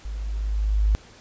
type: tone with level ramp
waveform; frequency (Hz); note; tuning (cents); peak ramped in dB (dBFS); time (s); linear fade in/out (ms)
sine; 52; G#1; +3; -29 to -15; 0.05-0.95; 0
effects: pink hiss -49 dBFS RMS until 1.2 s + resampled to 16000 Hz